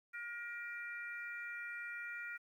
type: harmonic tone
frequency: 474.2 Hz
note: A#4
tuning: 30 cents sharp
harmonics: 3 / 4 / 5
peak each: -45 / -47 / -49 dBFS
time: 0.13-2.38 s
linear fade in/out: 20 ms
effects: 12-bit